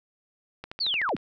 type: click train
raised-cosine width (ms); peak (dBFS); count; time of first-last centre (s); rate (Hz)
0.3; -21; 8; 0.64-1.166; 13.3
type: linear sweep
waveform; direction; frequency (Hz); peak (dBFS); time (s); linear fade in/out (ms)
sine; down; 4660 to 98; -24; 0.8-1.16; 10
effects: none